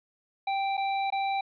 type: tone with dropouts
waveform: square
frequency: 784 Hz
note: G5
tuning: in tune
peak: -27 dBFS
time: 0.47-1.41 s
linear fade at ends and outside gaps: 5 ms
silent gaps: 0.77-0.776 / 1.103-1.123 s
effects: resampled to 11025 Hz + 11-bit